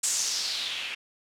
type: noise with low-pass filter sweep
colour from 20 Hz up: blue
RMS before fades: -30 dBFS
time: 0.03-0.95 s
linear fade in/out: 10 ms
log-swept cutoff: 7900 to 2500 Hz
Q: 3.4
effects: none